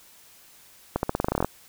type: accelerating click train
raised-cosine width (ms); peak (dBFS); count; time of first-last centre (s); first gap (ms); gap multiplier
1; -9; 13; 0.96-1.446; 71; 0.89
effects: white hiss -53 dBFS RMS until 1.68 s